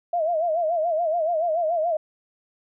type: tone with vibrato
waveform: sine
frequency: 659.3 Hz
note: E5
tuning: in tune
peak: -20 dBFS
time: 0.13-1.97 s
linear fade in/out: 5 ms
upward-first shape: sine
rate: 7 Hz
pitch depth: 120 cents each way
effects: none